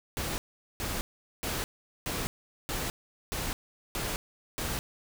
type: noise bursts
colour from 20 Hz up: pink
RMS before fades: -33 dBFS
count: 8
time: 0.17-4.79 s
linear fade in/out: 0 ms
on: 210 ms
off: 420 ms
effects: none